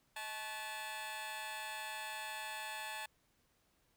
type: tone with amplitude modulation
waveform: 15% pulse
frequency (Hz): 866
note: A5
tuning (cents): -28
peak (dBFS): -32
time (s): 0.16-3.06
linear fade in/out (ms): 5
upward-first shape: sine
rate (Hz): 234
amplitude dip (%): 80
effects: pink hiss -75 dBFS RMS until 3.96 s